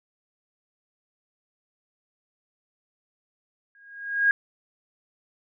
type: tone with exponential growth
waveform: sine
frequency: 1634 Hz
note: G#6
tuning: 29 cents flat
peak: -14 dBFS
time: 3.75-4.31 s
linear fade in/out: 1 ms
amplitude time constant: 120 ms
effects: none